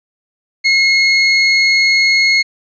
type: tone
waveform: 30% pulse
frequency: 2160 Hz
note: C#7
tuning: 45 cents flat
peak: -6 dBFS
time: 0.64-2.43 s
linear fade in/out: 20 ms
effects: resampled to 16000 Hz